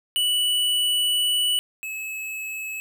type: tone pair in turn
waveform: square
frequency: 2957 / 2587 Hz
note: F#7 / E7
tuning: -2 / -33 cents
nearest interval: major second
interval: 231 cents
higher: first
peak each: -20 / -30 dBFS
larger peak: first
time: 0.16-1.59 / 1.83-2.8 s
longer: first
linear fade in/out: 0 ms
effects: none